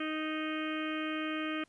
harmonic tone, 311.1 Hz, D#4, in tune, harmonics 1 / 2 / 4 / 5 / 6 / 7 / 8 / 9 / 10, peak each -35 / -43 / -41 / -44 / -46 / -46 / -44 / -50 / -46 dBFS, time 0-1.64 s, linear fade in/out 5 ms, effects pink hiss -69 dBFS RMS until 1.68 s + resampled to 24000 Hz

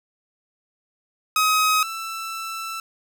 sawtooth tone pair in turn, 1266 / 1329 Hz, D#6 / E6, +30 / +14 cents, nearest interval minor second, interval 84 cents, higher second, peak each -13 / -25 dBFS, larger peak first, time 1.36-1.83 / 1.83-2.8 s, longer second, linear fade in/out 2 ms, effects none

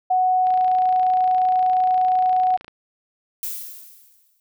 sine tone, 740 Hz, F#5, in tune, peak -15 dBFS, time 0.1-2.57 s, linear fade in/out 10 ms
click train, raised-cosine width 0.3 ms, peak -24 dBFS, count 64, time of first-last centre 0.47-2.681 s, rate 28.5 Hz
violet noise with exponential decay, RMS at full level -26 dBFS, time 3.43-4.4 s, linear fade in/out 1 ms, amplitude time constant 210 ms
effects none

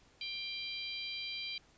harmonic tone, 790 Hz, G5, 13 cents sharp, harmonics 3 / 4 / 5 / 6, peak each -43 / -44 / -44 / -45 dBFS, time 0.21-1.58 s, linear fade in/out 2 ms, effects pink hiss -65 dBFS RMS until 1.77 s + resampled to 16000 Hz

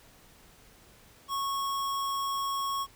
square tone, 1101 Hz, C#6, 12 cents flat, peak -30 dBFS, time 1.28-2.87 s, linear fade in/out 50 ms, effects pink hiss -57 dBFS RMS until 2.95 s

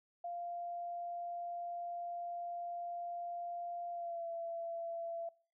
sine tone with pitch glide, 695 to 673.3 Hz, F5 to E5, -9 to +36 cents, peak -39 dBFS, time 0.24-5.29 s, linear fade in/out 5 ms, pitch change -55 cents, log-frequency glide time 3.91-4.27 s, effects noise-tail reverb RT60 0.4 s tail -22 dB re dry

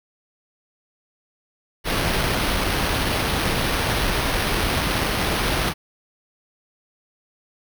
pink noise with sample-and-hold, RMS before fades -22 dBFS, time 1.84-5.74 s, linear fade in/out 50 ms, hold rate 7350 Hz, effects none

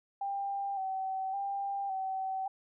sine tone with vibrato, 779 Hz, G5, 11 cents flat, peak -32 dBFS, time 0.21-2.48 s, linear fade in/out 5 ms, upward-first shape square, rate 0.89 Hz, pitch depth 34 cents each way, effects none

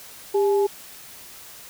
sine tone pair together, 400 / 847.6 Hz, G4 / G#5, +35 / +35 cents, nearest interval octave + minor second, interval 1300 cents, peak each -17 / -27 dBFS, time 0.34-0.67 s, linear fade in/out 10 ms, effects white hiss -43 dBFS RMS until 1.69 s

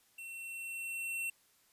square tone with level ramp, 2710 Hz, E7, 47 cents sharp, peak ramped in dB -45 to -35 dBFS, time 0.18-1.3 s, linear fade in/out 5 ms, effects white hiss -69 dBFS RMS until 1.72 s + resampled to 32000 Hz

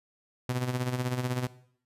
sawtooth tone with tremolo, 125.4 Hz, B2, 27 cents sharp, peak -22 dBFS, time 0.49-1.47 s, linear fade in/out 0 ms, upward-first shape sine, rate 16 Hz, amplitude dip 65%, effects noise-tail reverb RT60 0.6 s tail -17 dB re dry + resampled to 32000 Hz

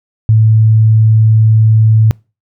sine tone, 110 Hz, A2, in tune, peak -4 dBFS, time 0.29-2.11 s, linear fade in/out 0 ms, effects noise-tail reverb RT60 0.3 s tail -26 dB re dry

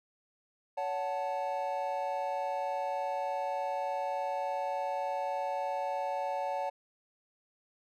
triangle chord, F# minor, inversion second, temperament equal with one note detuned, 563.4 / 740 / 880 Hz, C#5 / F#5 / A5, +28 / 0 / 0 cents, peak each -34 dBFS, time 0.77-6.7 s, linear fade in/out 10 ms, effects none

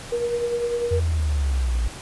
sine tone with tremolo, 476.2 Hz, A#4, 37 cents sharp, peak -19 dBFS, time 0.12-1 s, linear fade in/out 5 ms, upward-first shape triangle, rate 10 Hz, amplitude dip 55%
sine linear sweep, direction down, 87.31 to 55.1 Hz, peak -19 dBFS, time 0.91-1.88 s, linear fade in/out 5 ms
effects pink hiss -38 dBFS RMS until 2.01 s + resampled to 24000 Hz

